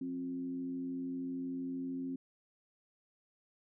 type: tone with frequency modulation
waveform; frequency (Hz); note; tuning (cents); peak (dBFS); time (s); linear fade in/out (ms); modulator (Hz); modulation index
sine; 264.9; C4; +22; -36; 0.01-2.16; 5; 87; 0.43
effects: none